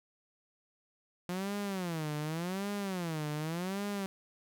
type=tone with vibrato; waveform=sawtooth; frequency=174.61 Hz; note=F3; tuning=in tune; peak=-30 dBFS; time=1.29-4.06 s; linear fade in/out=0 ms; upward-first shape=sine; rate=0.87 Hz; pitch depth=270 cents each way; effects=none